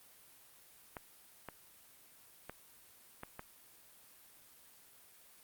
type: clicks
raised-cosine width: 0.5 ms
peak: -28 dBFS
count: 5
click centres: 0.968 / 1.487 / 2.496 / 3.234 / 3.394 s
effects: white hiss -61 dBFS RMS until 5.43 s + Opus 32 kbps